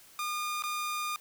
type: tone with dropouts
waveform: sawtooth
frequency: 1214 Hz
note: D#6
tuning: 43 cents flat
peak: -28 dBFS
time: 0.19-1.16 s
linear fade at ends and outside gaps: 1 ms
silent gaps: 0.623-0.637 s
effects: white hiss -56 dBFS RMS until 1.2 s